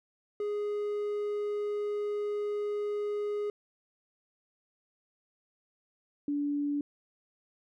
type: tone pair in turn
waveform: triangle / sine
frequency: 414.7 / 288.9 Hz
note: G#4 / D4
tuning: -3 / -28 cents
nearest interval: tritone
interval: 625 cents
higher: first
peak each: -28 dBFS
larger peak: neither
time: 0.4-3.5 / 6.28-6.81 s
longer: first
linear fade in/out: 2 ms
effects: none